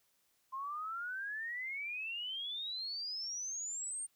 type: exponential sweep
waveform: sine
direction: up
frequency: 1046.5 to 8870 Hz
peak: -38 dBFS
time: 0.52-4.07 s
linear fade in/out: 20 ms
effects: white hiss -75 dBFS RMS until 4.15 s